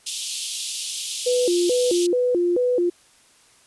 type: high-pass noise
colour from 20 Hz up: pink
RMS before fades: -28 dBFS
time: 0.06-2.07 s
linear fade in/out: 10 ms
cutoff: 2900 Hz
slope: 48 dB/octave
type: tone with vibrato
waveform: sine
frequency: 416.6 Hz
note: G#4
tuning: 5 cents sharp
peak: -17 dBFS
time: 1.26-2.9 s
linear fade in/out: 10 ms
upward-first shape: square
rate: 2.3 Hz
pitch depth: 300 cents each way
effects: white hiss -55 dBFS RMS until 3.66 s + resampled to 24000 Hz